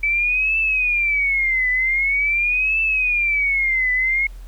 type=tone with vibrato; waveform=sine; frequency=2298 Hz; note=D7; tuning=38 cents flat; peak=-16 dBFS; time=0.03-4.27 s; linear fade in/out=5 ms; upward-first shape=triangle; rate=0.45 Hz; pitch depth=250 cents each way; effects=added 42 Hz sine -33 dBFS peak until 4.47 s + pink hiss -53 dBFS RMS until 4.47 s